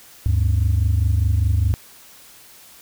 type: tone pair together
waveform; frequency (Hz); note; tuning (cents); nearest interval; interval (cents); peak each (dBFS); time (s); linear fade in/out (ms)
sine; 75.3 / 100.2; D2 / G2; +44 / +38; perfect fourth; 494; -16; 0.26-1.74; 0
effects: tanh soft clip ceiling -11 dBFS + white hiss -46 dBFS RMS until 2.81 s